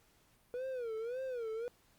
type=tone with vibrato; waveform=triangle; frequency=481.4 Hz; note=B4; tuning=44 cents flat; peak=-35 dBFS; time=0.54-1.68 s; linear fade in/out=0 ms; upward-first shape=sine; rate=1.8 Hz; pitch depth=160 cents each way; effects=pink hiss -69 dBFS RMS until 1.98 s + Opus 48 kbps